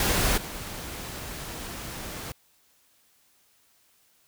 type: noise with level steps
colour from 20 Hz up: pink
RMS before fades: -24 / -37 dBFS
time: 0-2.32 s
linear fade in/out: 2 ms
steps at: 0.37 s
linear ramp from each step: 10 ms
effects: white hiss -64 dBFS RMS until 4.27 s